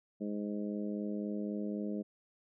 harmonic tone, 103.83 Hz, G#2, in tune, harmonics 2 / 3 / 4 / 5 / 6, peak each -36 / -41 / -44 / -46 / -49 dBFS, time 0.2-2.03 s, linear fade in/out 20 ms, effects none

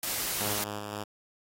white noise, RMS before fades -32 dBFS, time 0.03-0.64 s, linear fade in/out 2 ms
5% pulse tone with tremolo, 103.83 Hz, G#2, in tune, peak -23 dBFS, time 0.4-1.04 s, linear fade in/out 10 ms, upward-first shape square, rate 3.8 Hz, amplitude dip 25%
effects AAC 48 kbps

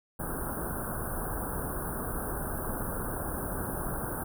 pink band-stop noise, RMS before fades -34 dBFS, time 0.19-4.24 s, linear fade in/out 10 ms, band 1600 to 9100 Hz, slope 96 dB/octave, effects none

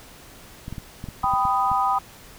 clicks, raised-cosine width 5 ms, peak -20 dBFS, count 9, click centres 0.681 / 0.726 / 0.782 / 1.041 / 1.087 / 1.242 / 1.337 / 1.453 / 1.716 s
sine chord, G augmented, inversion none, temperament equal with one note detuned, 784 / 994.6 / 1244.5 Hz, G5 / B5 / D#6, 0 / +12 / 0 cents, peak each -23 dBFS, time 1.23-1.99 s, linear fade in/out 10 ms
effects pink hiss -46 dBFS RMS until 2.38 s

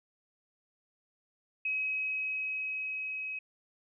sine tone with level ramp, 2546 Hz, D#7, 39 cents sharp, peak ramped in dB -29 to -35 dBFS, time 1.65-3.39 s, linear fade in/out 5 ms, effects none

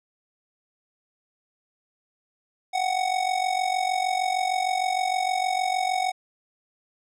square tone with amplitude modulation, 744 Hz, F#5, 9 cents sharp, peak -20 dBFS, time 2.73-6.12 s, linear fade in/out 20 ms, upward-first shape sine, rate 46.5 Hz, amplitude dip 75%, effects low-pass 8000 Hz 12 dB/octave

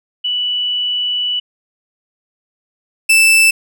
sine / 40% pulse tone pair in turn, 2960 / 2645 Hz, F#7 / E7, 0 / +5 cents, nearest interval major second, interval 195 cents, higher first, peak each -15 / -6 dBFS, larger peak second, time 0.24-1.4 / 3.09-3.51 s, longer first, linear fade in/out 10 ms, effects none

